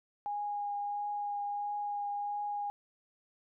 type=tone with vibrato; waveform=sine; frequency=820 Hz; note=G#5; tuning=22 cents flat; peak=-33 dBFS; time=0.26-2.7 s; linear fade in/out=0 ms; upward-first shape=triangle; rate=1.5 Hz; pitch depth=12 cents each way; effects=none